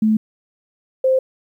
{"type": "tone pair in turn", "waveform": "sine", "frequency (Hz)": [217.3, 522.7], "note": ["A3", "C5"], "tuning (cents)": [-21, -2], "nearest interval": "octave + minor third", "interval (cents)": 1519, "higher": "second", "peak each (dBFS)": [-12, -12], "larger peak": "neither", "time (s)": [[0.02, 0.17], [1.04, 1.19]], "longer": "neither", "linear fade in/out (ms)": 5, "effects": ["9-bit"]}